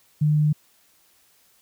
sine tone, 150.9 Hz, D3, 47 cents sharp, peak -16 dBFS, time 0.21-0.53 s, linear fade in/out 10 ms, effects white hiss -60 dBFS RMS until 1.61 s

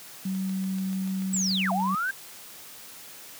sine tone, 190.1 Hz, F#3, 47 cents sharp, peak -26 dBFS, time 0.25-1.95 s, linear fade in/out 5 ms
click train, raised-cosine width 0.2 ms, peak -28 dBFS, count 13, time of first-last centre 0.35-2.092 s, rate 6.89 Hz
sine linear two-way sweep, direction down then up, 7980 to 659.3 to 1614 Hz, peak -25 dBFS, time 1.33-2.11 s, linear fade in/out 5 ms, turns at 1.72 s
effects white hiss -45 dBFS RMS until 3.39 s + high-pass 100 Hz 12 dB/octave

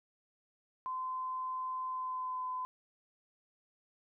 sine tone with pitch glide, 1029 to 1016 Hz, C6 to B5, -29 to +49 cents, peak -35 dBFS, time 0.86-2.65 s, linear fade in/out 0 ms, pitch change -22 cents, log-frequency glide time 1.86-2.48 s, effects none

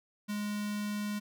square tone with notch filter, 207.7 Hz, G#3, in tune, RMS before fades -35 dBFS, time 0.28-1.2 s, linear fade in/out 20 ms, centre 520 Hz, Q 0.67, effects none

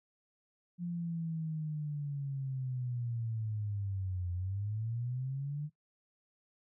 sine linear two-way sweep, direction down then up, 176 to 87.7 to 151.5 Hz, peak -34 dBFS, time 0.78-5.7 s, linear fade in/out 50 ms, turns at 4.32 s, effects noise-tail reverb RT60 0.1 s tail -17 dB re dry

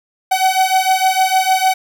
45% pulse beating tone pair, 752 / 758.6 Hz, F#5 / F#5, +28 / +43 cents, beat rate 6.6 Hz, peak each -15 dBFS, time 0.31-1.74 s, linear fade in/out 10 ms, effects none

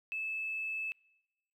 triangle tone with tanh clipping, 2615 Hz, E7, 15 cents flat, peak -34 dBFS, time 0.12-0.92 s, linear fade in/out 0 ms, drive 3 dB, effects noise-tail reverb RT60 1.0 s tail -26 dB re dry

